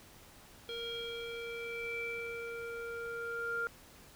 square tone with low-pass filter sweep, 466.2 Hz, A#4, in tune, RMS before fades -40 dBFS, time 0.69-3.67 s, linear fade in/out 0 ms, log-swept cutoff 3500 to 1400 Hz, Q 8.1, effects pink hiss -57 dBFS RMS until 4.15 s

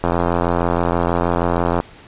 click train, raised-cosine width 1 ms, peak -3 dBFS, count 153, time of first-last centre 0.04-1.801 s, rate 86.3 Hz, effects pink hiss -43 dBFS RMS until 2.07 s + resampled to 8000 Hz

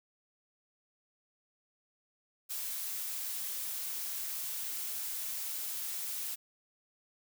blue noise, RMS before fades -38 dBFS, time 2.49-6.36 s, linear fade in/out 20 ms, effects none

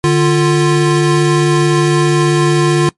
square tone pair together, 149 / 349.2 Hz, D3 / F4, +25 / 0 cents, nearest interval octave + minor third, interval 1475 cents, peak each -12 dBFS, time 0.04-2.89 s, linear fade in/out 0 ms, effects noise-tail reverb RT60 0.1 s tail -21 dB re dry + MP3 48 kbps

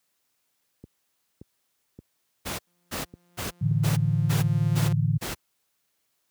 click train, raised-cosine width 3 ms, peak -29 dBFS, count 6, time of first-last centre 0.84-3.714 s, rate 1.74 Hz
pink noise bursts, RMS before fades -31 dBFS, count 7, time 2.45-5.35 s, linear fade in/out 20 ms, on 140 ms, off 320 ms
sawtooth tone with exponential growth, 175 Hz, F3, 4 cents sharp, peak -29 dBFS, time 2.67-4.93 s, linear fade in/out 2 ms, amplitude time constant 490 ms
sine chord, A suspended fourth, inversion none, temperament equal with one note detuned, 110 / 145.99 / 164.81 Hz, A2 / D3 / E3, 0 / -10 / 0 cents, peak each -24 / -24 / -27 dBFS, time 3.61-5.18 s, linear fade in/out 10 ms
effects white hiss -74 dBFS RMS until 6.3 s + high-pass 60 Hz 12 dB/octave

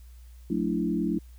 sine tone cluster, 182.3 / 221.2 / 290.8 / 330.9 Hz, F#3 / A3 / D4 / E4, -25 / +9 / -17 / +7 cents, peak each -30 dBFS, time 0.5-1.19 s, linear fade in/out 5 ms, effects added 60 Hz sine -45 dBFS peak until 1.38 s + white hiss -63 dBFS RMS until 1.38 s

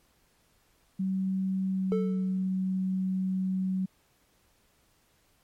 sine tone with pitch glide, 190 to 187.93 Hz, F#3 to F#3, +46 to +27 cents, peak -26 dBFS, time 0.99-3.86 s, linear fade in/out 10 ms, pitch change -19 cents, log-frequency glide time 1.71-1.97 s
triangle tone with exponential decay, 440 Hz, A4, in tune, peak -22 dBFS, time 1.92-2.48 s, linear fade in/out 0 ms, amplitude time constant 120 ms
effects pink hiss -67 dBFS RMS until 5.43 s + MP3 64 kbps

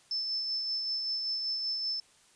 sine tone with tremolo, 5274 Hz, E8, in tune, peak -29 dBFS, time 0.11-2 s, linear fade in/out 2 ms, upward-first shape sine, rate 5.2 Hz, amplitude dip 30%, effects white hiss -62 dBFS RMS until 2.35 s + resampled to 22050 Hz

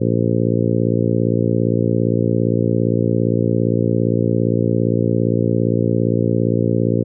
harmonic tone, 57.5 Hz, A#1, 23 cents flat, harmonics 2 / 3 / 4 / 5 / 6 / 7 / 8 / 9, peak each -19 / -21 / -22 / -23 / -24 / -24 / -25 / -26 dBFS, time 0-7.04 s, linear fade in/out 20 ms, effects none

